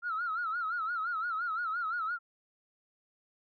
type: tone with vibrato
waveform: sine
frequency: 1356 Hz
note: E6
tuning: 49 cents sharp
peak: -30 dBFS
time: 0.02-2.19 s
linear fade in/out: 50 ms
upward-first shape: sine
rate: 5.8 Hz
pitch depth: 120 cents each way
effects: tanh soft clip ceiling -26 dBFS